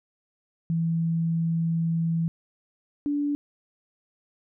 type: tone pair in turn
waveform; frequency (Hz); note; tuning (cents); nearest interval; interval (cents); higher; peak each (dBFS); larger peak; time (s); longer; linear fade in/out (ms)
sine; 165.2 / 289.5; E3 / D4; +4 / -25; minor seventh; 971; second; -22 / -23; first; 0.7-2.28 / 3.06-3.35; first; 0
effects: none